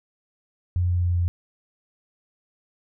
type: tone with pitch steps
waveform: sine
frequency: 89 / 88.44 / 87.88 / 87.32 Hz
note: F2 / F2 / F2 / F2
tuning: +33 / +22 / +11 / 0 cents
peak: -19 dBFS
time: 0.76-1.28 s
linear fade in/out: 0 ms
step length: 130 ms
effects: none